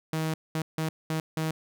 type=tone bursts at uneven times; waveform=sawtooth; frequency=158.6 Hz; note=D#3; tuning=33 cents sharp; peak=-23 dBFS; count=5; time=0.13-0.34 / 0.55-0.62 / 0.78-0.89 / 1.1-1.2 / 1.37-1.51 s; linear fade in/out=2 ms; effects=none